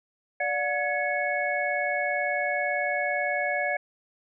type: tone cluster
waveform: sine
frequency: 584 / 722 / 1685 / 2205 Hz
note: D5 / F#5 / G#6 / C#7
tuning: -10 / -43 / +25 / -10 cents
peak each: -30 dBFS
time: 0.4-3.77 s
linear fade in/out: 5 ms
effects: none